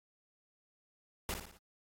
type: noise with echo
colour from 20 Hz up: pink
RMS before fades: -37 dBFS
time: 1.29-1.34 s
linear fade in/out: 0 ms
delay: 58 ms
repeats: 4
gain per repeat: -6 dB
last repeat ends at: 1.572 s
effects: AAC 48 kbps